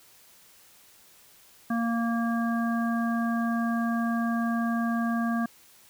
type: harmonic tone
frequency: 231.8 Hz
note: A#3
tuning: 10 cents flat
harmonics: 1 / 3 / 5 / 7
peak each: -25 / -34 / -35 / -36 dBFS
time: 1.7-5.46 s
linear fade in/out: 5 ms
effects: white hiss -56 dBFS RMS until 5.89 s